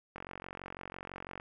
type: click train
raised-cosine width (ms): 0.5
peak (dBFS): -27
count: 58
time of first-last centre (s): 0.16-1.399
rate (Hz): 46
effects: none